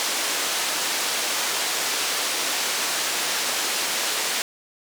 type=band-pass noise; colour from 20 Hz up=white; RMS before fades=-25 dBFS; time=0-4.42 s; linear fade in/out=0 ms; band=330 to 7000 Hz; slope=12 dB/octave; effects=none